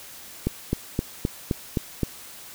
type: click train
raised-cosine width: 3 ms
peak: -9 dBFS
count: 7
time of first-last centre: 0.47-2.032 s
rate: 3.84 Hz
effects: white hiss -43 dBFS RMS until 2.54 s